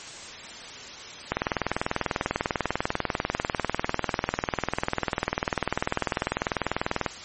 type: click train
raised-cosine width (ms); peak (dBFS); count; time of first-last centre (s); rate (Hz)
0.5; -8; 117; 1.32-7.063; 20.2
effects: white hiss -40 dBFS RMS until 7.24 s + MP3 32 kbps